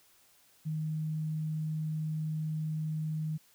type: tone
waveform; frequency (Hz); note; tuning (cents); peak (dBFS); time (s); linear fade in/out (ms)
sine; 155.9; D#3; +4; -31; 0.65-3.38; 20
effects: white hiss -64 dBFS RMS until 3.54 s